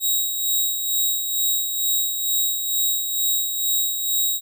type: tone with tremolo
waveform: 5% pulse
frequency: 3815 Hz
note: A#7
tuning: 39 cents sharp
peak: -10 dBFS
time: 0-4.41 s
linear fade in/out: 50 ms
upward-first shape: sine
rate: 2.2 Hz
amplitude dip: 50%
effects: none